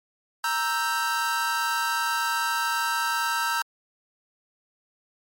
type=chord; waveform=45% pulse; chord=E diminished; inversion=second; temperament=equal; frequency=932.3 / 1318.5 / 1568 Hz; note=Bb5 / E6 / G6; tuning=0 / 0 / 0 cents; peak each=-28 dBFS; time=0.44-3.62 s; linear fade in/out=2 ms; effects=MP3 64 kbps